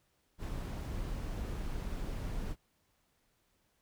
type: noise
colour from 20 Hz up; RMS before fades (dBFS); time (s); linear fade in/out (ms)
brown; -38; 0.38-2.56; 50
effects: pink hiss -75 dBFS RMS until 3.81 s